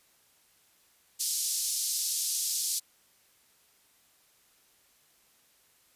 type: band-pass noise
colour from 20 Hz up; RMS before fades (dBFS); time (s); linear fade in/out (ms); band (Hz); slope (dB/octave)
pink; -31; 1.19-2.8; 20; 4800 to 13000; 24
effects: white hiss -65 dBFS RMS until 5.95 s + resampled to 32000 Hz